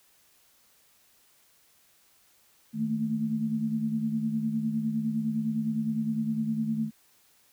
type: tone cluster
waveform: sine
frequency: 156 / 220.6 / 230.4 Hz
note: D#3 / A3 / A#3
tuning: +5 / +5 / -20 cents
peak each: -35 / -27 / -35 dBFS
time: 2.73-6.91 s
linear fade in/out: 50 ms
effects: white hiss -63 dBFS RMS until 7.52 s